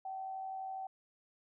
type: tone with amplitude modulation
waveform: sine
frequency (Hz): 765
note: G5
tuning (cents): -42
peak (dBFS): -37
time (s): 0.05-0.87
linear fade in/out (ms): 5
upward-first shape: sine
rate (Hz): 92.1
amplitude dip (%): 40
effects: none